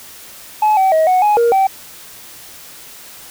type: tone with pitch steps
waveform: sine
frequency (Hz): 854 / 764 / 635 / 738 / 836 / 470 / 772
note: G#5 / G5 / D#5 / F#5 / G#5 / A#4 / G5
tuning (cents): +48 / -45 / +35 / -5 / +11 / +14 / -27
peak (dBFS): -7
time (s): 0.62-1.67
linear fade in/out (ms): 5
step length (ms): 150
effects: tanh soft clip ceiling -8 dBFS + white hiss -37 dBFS RMS until 3.3 s